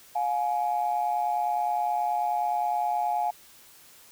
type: tone pair together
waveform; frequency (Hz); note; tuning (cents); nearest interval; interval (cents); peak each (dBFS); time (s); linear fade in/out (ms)
sine; 711 / 840.5; F5 / G#5; +31 / +20; minor third; 289; -26; 0.15-3.31; 10
effects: tanh soft clip ceiling -17 dBFS + white hiss -53 dBFS RMS until 4.11 s